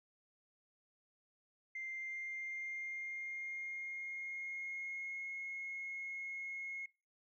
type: tone with pitch glide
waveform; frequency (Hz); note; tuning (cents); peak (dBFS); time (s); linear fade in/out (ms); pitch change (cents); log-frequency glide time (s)
sine; 2093 to 2163; C7 to C#7; 0 to -43; -40; 1.75-6.86; 5; +57; 1.87-5.31
effects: noise-tail reverb RT60 0.3 s tail -23 dB re dry + tanh soft clip ceiling -36 dBFS